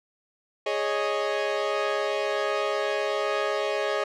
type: chord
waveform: sawtooth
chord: Ab suspended fourth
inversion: none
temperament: equal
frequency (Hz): 415.3 / 554.4 / 622.3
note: Ab4 / Db5 / Eb5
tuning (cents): 0 / 0 / 0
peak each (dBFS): -25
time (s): 0.66-4.04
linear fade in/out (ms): 5
effects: low-pass 4000 Hz 12 dB/octave